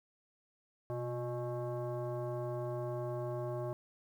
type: tone with frequency modulation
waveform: sine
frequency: 125.8 Hz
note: B2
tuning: 32 cents sharp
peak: -35 dBFS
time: 0.9-3.73 s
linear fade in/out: 0 ms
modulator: 485 Hz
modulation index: 1.3
effects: 11-bit